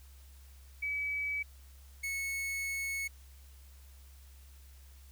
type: tone pair in turn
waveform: sine / 45% pulse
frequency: 2286 / 2201 Hz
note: D7 / C#7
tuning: -47 / -13 cents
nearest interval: minor second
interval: 66 cents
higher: first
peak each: -32 / -34 dBFS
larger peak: first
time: 0.82-1.43 / 2.03-3.08 s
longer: second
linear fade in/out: 10 ms
effects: added 67 Hz sine -52 dBFS peak until 5.11 s + white hiss -63 dBFS RMS until 5.11 s